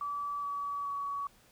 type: tone with pitch steps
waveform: sine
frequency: 1152 / 1140.7 / 1129.6 Hz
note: D6 / C#6 / C#6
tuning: -34 / +49 / +32 cents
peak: -33 dBFS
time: 0.01-1.27 s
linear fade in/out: 2 ms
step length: 420 ms
effects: pink hiss -63 dBFS RMS until 1.51 s